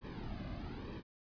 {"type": "noise with flanger", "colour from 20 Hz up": "brown", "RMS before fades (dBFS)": -44, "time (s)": [0.01, 1.03], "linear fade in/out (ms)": 50, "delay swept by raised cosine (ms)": [1.4, 2.21], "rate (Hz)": 1.1, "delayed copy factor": -0.75, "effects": ["resampled to 11025 Hz"]}